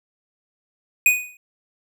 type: tone with exponential decay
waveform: square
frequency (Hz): 2483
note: D#7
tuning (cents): -4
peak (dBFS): -10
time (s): 1.06-1.37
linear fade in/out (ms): 2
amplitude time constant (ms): 66
effects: none